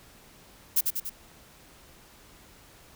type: noise with echo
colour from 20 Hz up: violet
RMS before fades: -22 dBFS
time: 0.76-0.81 s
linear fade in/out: 10 ms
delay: 96 ms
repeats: 3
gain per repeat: -4 dB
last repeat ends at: 1.098 s
effects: pink hiss -54 dBFS RMS until 2.95 s